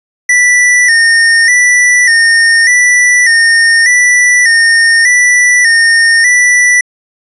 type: tone with vibrato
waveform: square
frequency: 1900 Hz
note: A#6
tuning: 33 cents sharp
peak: -5 dBFS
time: 0.29-6.81 s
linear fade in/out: 5 ms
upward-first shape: square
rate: 0.84 Hz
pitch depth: 62 cents each way
effects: resampled to 24000 Hz